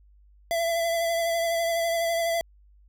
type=tone with vibrato; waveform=square; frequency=671 Hz; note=E5; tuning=31 cents sharp; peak=-24 dBFS; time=0.51-2.41 s; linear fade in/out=0 ms; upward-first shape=sine; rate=12 Hz; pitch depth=22 cents each way; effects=added 50 Hz sine -53 dBFS peak until 2.88 s